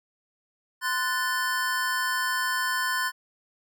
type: chord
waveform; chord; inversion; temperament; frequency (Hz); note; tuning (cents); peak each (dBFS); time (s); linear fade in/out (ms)
square; F# diminished; second; equal with one note detuned; 1033.3 / 1480 / 1760; C6 / F#6 / A6; -22 / 0 / 0; -30; 0.81-3.12; 50
effects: none